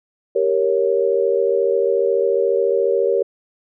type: chord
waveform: sine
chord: G diminished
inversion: none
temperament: equal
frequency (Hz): 392 / 466.2 / 554.4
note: G4 / Bb4 / Db5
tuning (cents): 0 / 0 / 0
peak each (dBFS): -19 / -18 / -20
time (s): 0.35-3.23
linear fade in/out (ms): 10
effects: none